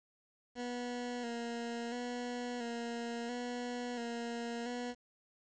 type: tone with vibrato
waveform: 20% pulse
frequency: 239.4 Hz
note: A#3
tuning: 46 cents sharp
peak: -33 dBFS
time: 0.55-4.95 s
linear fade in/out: 50 ms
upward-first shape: square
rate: 0.73 Hz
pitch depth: 33 cents each way
effects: resampled to 16000 Hz + 10-bit